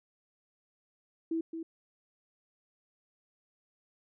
sine tone with echo, 327.2 Hz, E4, 13 cents flat, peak -29 dBFS, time 1.31-1.41 s, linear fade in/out 5 ms, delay 220 ms, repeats 1, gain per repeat -7 dB, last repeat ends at 1.63 s, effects none

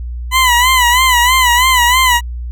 20% pulse tone with vibrato, 1000 Hz, B5, 21 cents sharp, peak -3 dBFS, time 0.31-2.21 s, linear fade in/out 50 ms, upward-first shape sine, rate 3.1 Hz, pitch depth 85 cents each way, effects added 60 Hz sine -20 dBFS peak until 2.51 s

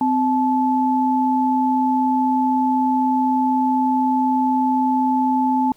sine tone pair together, 258.1 / 868 Hz, C4 / A5, -23 / -24 cents, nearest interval octave + major sixth, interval 2099 cents, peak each -18 dBFS, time 0.01-5.72 s, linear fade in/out 2 ms, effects pink hiss -55 dBFS RMS until 5.76 s

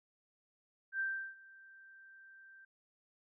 sine tone with ADSR envelope, 1568 Hz, G6, in tune, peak -32 dBFS, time 0.92-2.65 s, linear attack 77 ms, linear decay 350 ms, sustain -23 dB, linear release 6 ms, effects none

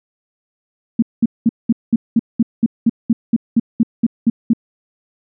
sine tone bursts, 229.6 Hz, A#3, 26 cents flat, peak -8 dBFS, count 16, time 0.99-4.534 s, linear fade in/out 5 ms, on 34 ms, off 200 ms, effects none

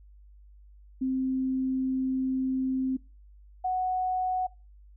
sine tone pair in turn, 261.6 / 739.9 Hz, C4 / F#5, 0 / 0 cents, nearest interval octave + tritone, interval 1800 cents, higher second, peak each -25 dBFS, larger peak neither, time 1.01-2.97 / 3.64-4.47 s, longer first, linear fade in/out 10 ms, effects noise-tail reverb RT60 0.3 s tail -23 dB re dry + added 50 Hz sine -50 dBFS peak until 4.96 s

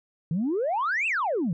sine exponential two-way sweep, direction up then down, 151.6 to 2774 to 151.6 Hz, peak -22 dBFS, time 0.31-1.53 s, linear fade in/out 2 ms, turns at 1.07 s, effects tanh soft clip ceiling -20 dBFS

